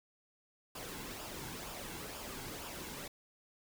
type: noise with flanger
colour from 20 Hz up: pink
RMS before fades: -45 dBFS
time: 0.75-3.08 s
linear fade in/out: 5 ms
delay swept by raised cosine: 0.48 to 1.68 ms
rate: 2.1 Hz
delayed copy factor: -0.5
effects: none